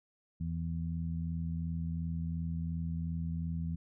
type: harmonic tone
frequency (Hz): 82.8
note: E2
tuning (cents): +8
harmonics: 1 / 2 / 3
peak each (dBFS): -37 / -35 / -47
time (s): 0.4-3.76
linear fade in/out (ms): 10
effects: none